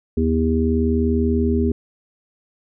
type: harmonic tone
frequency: 80.3 Hz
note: E2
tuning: 45 cents flat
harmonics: 1 / 3 / 4 / 5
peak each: -20 / -19 / -28 / -22 dBFS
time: 0.17-1.72 s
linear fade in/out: 5 ms
effects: none